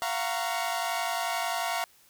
sawtooth chord, Gb major seventh, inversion third, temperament equal with one note detuned, 688.8 / 740 / 932.3 / 1108.7 Hz, F5 / Gb5 / Bb5 / Db6, -24 / 0 / 0 / 0 cents, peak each -28 / -31 / -30 / -33 dBFS, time 0.02-1.84 s, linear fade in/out 0 ms, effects white hiss -60 dBFS RMS until 2.09 s

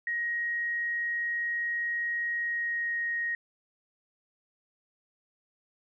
sine tone with pitch glide, 1885 to 1874.1 Hz, A#6 to A#6, +19 to +9 cents, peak -28 dBFS, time 0.07-3.35 s, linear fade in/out 2 ms, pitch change -10 cents, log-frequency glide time 2.36-2.98 s, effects none

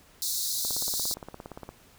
pink high-pass noise, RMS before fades -30 dBFS, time 0.22-1.14 s, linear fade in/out 0 ms, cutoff 3800 Hz, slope 96 dB/octave
click train, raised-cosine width 1 ms, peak -25 dBFS, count 19, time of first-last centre 0.65-1.69 s, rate 17.3 Hz
effects pink hiss -57 dBFS RMS until 1.98 s

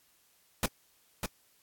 pink noise with echo, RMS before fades -27 dBFS, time 0.63-0.66 s, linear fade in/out 2 ms, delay 600 ms, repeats 1, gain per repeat -6 dB, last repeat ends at 1.26 s, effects white hiss -67 dBFS RMS until 1.62 s + AAC 64 kbps

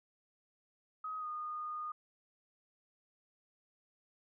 sine tone with pitch glide, 1263 to 1227 Hz, D#6 to D#6, +26 to -25 cents, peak -38 dBFS, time 1.04-1.92 s, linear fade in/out 5 ms, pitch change -51 cents, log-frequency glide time 1.18-1.27 s, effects none

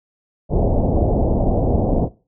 pink low-pass noise, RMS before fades -17 dBFS, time 0.49-2.09 s, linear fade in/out 50 ms, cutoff 760 Hz, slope 48 dB/octave, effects noise-tail reverb RT60 0.3 s tail -17 dB re dry

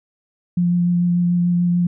sine tone with vibrato, 175.2 Hz, F3, 6 cents sharp, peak -14 dBFS, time 0.57-1.87 s, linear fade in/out 5 ms, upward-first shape sine, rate 6.8 Hz, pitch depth 12 cents each way, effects none

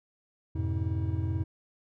triangle tone cluster, 88.1 / 106.7 / 128.7 / 320.2 Hz, F2 / G#2 / C3 / D#4, +16 / +47 / -28 / +50 cents, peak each -28 / -31 / -33 / -35 dBFS, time 0.55-1.44 s, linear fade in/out 10 ms, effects none

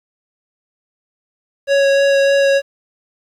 square tone with vibrato, 554.4 Hz, C#5, in tune, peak -11 dBFS, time 1.67-2.62 s, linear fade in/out 50 ms, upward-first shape sine, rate 3.3 Hz, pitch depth 9 cents each way, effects low-pass 5000 Hz 12 dB/octave + 8-bit

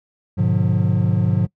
triangle chord, G# diminished seventh, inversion none, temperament just, 103.83 / 124.59 / 149.51 / 179.41 Hz, G#2 / B2 / D3 / F3, 0 / +16 / +31 / +47 cents, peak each -17 / -20 / -20 / -18 dBFS, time 0.37-1.47 s, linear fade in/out 20 ms, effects noise-tail reverb RT60 0.1 s tail -23 dB re dry

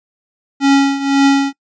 square tone with tremolo, 276.6 Hz, C#4, 4 cents flat, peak -7 dBFS, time 0.6-1.53 s, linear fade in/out 50 ms, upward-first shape triangle, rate 1.9 Hz, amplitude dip 80%, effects noise-tail reverb RT60 0.1 s tail -21 dB re dry + resampled to 16000 Hz

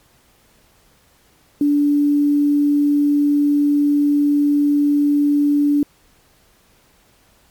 sine tone with quantisation, 290 Hz, D4, 22 cents flat, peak -12 dBFS, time 1.61-5.83 s, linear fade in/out 2 ms, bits 7, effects pink hiss -55 dBFS RMS until 7.5 s + MP3 96 kbps

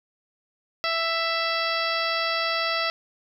harmonic tone, 662 Hz, E5, 7 cents sharp, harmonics 1 / 2 / 3 / 4 / 5 / 6 / 7 / 8, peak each -30 / -28 / -30 / -32 / -34 / -35 / -32 / -35 dBFS, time 0.84-2.9 s, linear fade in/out 0 ms, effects 9-bit

